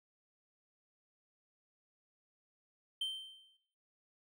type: tone with exponential decay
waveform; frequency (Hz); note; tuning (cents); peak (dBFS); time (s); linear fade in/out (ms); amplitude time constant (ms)
triangle; 3118; G7; -10; -31; 3.01-3.57; 5; 120
effects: noise-tail reverb RT60 0.8 s tail -23 dB re dry